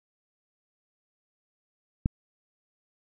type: click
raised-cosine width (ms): 5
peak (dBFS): -11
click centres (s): 2.059
effects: none